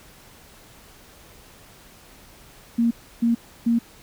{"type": "tone bursts", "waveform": "sine", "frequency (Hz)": 233.1, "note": "A#3", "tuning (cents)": 0, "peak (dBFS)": -16, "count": 3, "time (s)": [2.78, 3.79], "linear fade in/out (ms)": 10, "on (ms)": 130, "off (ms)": 310, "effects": ["pink hiss -49 dBFS RMS until 4.02 s"]}